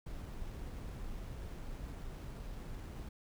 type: noise with sample-and-hold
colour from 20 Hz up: brown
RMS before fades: -44 dBFS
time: 0.06-3.09 s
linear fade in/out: 5 ms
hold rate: 8820 Hz
effects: none